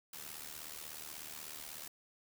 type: noise with amplitude modulation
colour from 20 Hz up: white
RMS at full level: -44 dBFS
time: 0.13-1.88 s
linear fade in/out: 5 ms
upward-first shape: sine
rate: 76.4 Hz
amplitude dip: 75%
effects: none